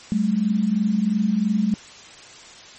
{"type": "tone pair together", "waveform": "sine", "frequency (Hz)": [192.2, 215.2], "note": ["G3", "A3"], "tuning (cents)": [-34, -38], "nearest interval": "major second", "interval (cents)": 196, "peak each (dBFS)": [-22, -19], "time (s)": [0.12, 1.74], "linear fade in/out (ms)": 0, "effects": ["white hiss -43 dBFS RMS until 2.78 s", "MP3 32 kbps"]}